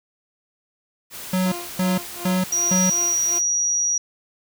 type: noise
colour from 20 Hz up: white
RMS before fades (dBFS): -35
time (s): 1.1-3.42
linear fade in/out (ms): 50
type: tone bursts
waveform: square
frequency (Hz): 185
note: F#3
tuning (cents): 0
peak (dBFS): -19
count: 4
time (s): 1.33-2.9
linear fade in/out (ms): 5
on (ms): 190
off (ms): 270
type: tone with tremolo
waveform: 20% pulse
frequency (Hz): 349.2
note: F4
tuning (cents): 0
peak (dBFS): -25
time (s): 1.45-3.39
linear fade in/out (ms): 10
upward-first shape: sine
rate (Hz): 2.7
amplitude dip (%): 100
type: tone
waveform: sine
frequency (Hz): 5770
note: F#8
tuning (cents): -44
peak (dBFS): -18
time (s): 2.52-3.98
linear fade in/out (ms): 5
effects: none